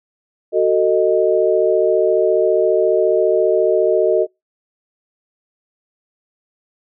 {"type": "chord", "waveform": "sine", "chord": "D# diminished", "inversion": "first", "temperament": "just", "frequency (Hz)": [373.4, 448, 622.3], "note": ["F#4", "A4", "D#5"], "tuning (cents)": [16, 31, 0], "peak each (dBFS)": -16, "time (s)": [0.52, 4.27], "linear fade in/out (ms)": 50, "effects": ["noise-tail reverb RT60 0.2 s tail -26 dB re dry"]}